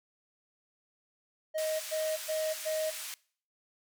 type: tone bursts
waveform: triangle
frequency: 627 Hz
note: D#5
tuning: 13 cents sharp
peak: -28 dBFS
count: 4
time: 1.54-2.91 s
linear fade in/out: 20 ms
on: 260 ms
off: 110 ms
type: band-pass noise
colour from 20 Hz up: white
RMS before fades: -41 dBFS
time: 1.58-3.14 s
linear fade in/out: 0 ms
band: 1400 to 12000 Hz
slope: 12 dB/octave
effects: noise-tail reverb RT60 0.5 s tail -23 dB re dry